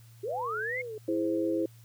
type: linear sweep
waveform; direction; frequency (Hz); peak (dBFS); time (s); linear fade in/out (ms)
sine; up; 362.1 to 2192; -31; 0.23-0.82; 10
type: tone with vibrato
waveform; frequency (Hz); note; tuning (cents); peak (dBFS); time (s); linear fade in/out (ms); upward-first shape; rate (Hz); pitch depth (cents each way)
sine; 466.2; A#4; 0; -36; 0.28-0.98; 2; sine; 2.5; 150
type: chord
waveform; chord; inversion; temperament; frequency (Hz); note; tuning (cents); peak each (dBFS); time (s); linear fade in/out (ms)
sine; E augmented; none; equal; 329.6 / 415.3 / 523.3; E4 / G#4 / B#4; 0 / 0 / 0; -28 / -34 / -32; 1.08-1.66; 5
effects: added 115 Hz sine -51 dBFS peak until 1.84 s + white hiss -62 dBFS RMS until 1.84 s